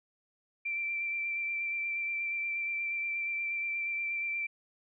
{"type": "tone with vibrato", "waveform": "sine", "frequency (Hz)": 2349, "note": "D7", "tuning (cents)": 0, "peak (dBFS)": -31, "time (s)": [0.65, 4.47], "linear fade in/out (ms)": 10, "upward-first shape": "sine", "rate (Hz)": 8.4, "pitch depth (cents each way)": 16, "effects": []}